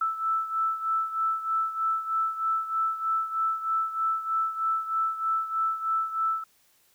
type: beating tone pair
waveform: sine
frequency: 1318.5 / 1321.7 Hz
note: E6 / E6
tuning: 0 / +4 cents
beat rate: 3.2 Hz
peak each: -26 / -31 dBFS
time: 0.01-6.44 s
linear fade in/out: 5 ms
effects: white hiss -64 dBFS RMS until 6.94 s